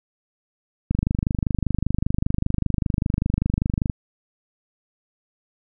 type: click train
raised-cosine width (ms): 5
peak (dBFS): -8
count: 76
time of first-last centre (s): 0.91-3.898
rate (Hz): 25.1
effects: none